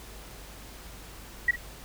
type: tone with echo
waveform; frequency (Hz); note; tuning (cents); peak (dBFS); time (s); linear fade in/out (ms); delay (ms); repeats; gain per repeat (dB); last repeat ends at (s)
sine; 1924; B6; -46; -18; 1.48-1.51; 5; 51; 1; -14; 1.561
effects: added 50 Hz sine -47 dBFS peak until 1.84 s + pink hiss -47 dBFS RMS until 1.84 s